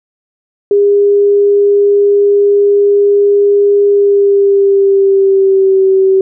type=tone with pitch glide; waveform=sine; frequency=405.4 to 383.1 Hz; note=G#4 to G4; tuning=-42 to -40 cents; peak=-5 dBFS; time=0.71-6.21 s; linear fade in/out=2 ms; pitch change=-98 cents; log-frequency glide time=3.86-5.83 s; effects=none